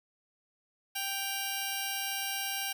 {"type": "tone pair together", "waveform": "10% pulse", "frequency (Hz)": [784, 2826], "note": ["G5", "F7"], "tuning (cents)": [0, 20], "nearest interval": "octave + minor seventh", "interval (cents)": 2220, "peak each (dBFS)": -27, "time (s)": [0.95, 2.73], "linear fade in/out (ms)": 10, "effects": []}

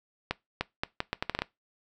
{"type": "accelerating click train", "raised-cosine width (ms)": 0.3, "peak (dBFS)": -12, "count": 10, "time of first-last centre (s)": [0.31, 1.42], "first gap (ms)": 300, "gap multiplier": 0.75, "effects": ["noise-tail reverb RT60 0.2 s tail -21 dB re dry"]}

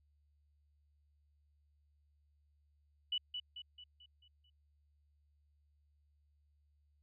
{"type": "tone with echo", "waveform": "sine", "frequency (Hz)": 2960, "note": "F#7", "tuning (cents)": 0, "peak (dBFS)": -33, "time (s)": [3.12, 3.18], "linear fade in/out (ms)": 5, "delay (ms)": 220, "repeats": 6, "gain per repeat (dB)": -6, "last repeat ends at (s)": 4.5, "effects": ["added 73 Hz sine -70 dBFS peak until 7.02 s"]}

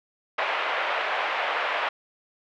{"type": "band-pass noise", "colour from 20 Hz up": "pink", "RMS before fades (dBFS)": -27, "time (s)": [0.38, 1.89], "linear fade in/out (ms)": 5, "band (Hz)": [600, 2800], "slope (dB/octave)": 24, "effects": []}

